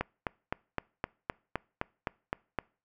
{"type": "click train", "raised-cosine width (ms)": 0.5, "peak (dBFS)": -15, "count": 11, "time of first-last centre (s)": [0.01, 2.587], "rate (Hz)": 3.88, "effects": ["noise-tail reverb RT60 0.4 s tail -25 dB re dry"]}